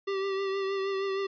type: tone with vibrato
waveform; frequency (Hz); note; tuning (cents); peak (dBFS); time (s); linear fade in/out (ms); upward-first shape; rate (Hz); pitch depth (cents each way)
square; 390; G4; -9; -29; 0.07-1.27; 10; triangle; 6.4; 32
effects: resampled to 11025 Hz